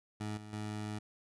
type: tone with level steps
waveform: 20% pulse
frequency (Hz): 106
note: G#2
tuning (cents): +36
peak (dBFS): -32 / -42 / -33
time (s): 0.2-0.99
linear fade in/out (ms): 10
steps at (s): 0.37 / 0.53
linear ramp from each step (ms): 2
effects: resampled to 24000 Hz